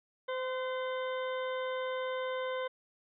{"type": "harmonic tone with a mistuned harmonic", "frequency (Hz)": 515, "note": "C5", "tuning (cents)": -28, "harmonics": [1, 2, 3, 4, 6, 7], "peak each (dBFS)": [-34, -40, -44, -46, -50, -51], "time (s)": [0.28, 2.68], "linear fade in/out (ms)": 10, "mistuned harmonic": 3, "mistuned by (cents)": -27, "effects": []}